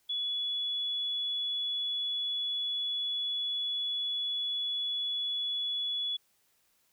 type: tone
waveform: sine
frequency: 3404 Hz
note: G#7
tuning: 42 cents sharp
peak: -30 dBFS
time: 0.09-6.17 s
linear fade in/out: 10 ms
effects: white hiss -71 dBFS RMS until 6.92 s